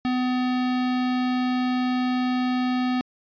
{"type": "tone", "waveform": "square", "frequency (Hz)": 251.8, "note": "B3", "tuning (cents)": 34, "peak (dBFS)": -22, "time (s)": [0.05, 3.01], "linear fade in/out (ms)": 0, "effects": ["resampled to 11025 Hz"]}